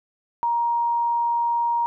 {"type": "tone", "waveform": "sine", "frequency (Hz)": 941, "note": "A#5", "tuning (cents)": 16, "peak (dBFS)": -19, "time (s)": [0.43, 1.86], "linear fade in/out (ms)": 0, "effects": []}